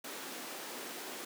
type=high-pass noise; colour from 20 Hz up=pink; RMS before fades=-44 dBFS; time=0.04-1.25 s; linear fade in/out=5 ms; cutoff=250 Hz; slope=24 dB/octave; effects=none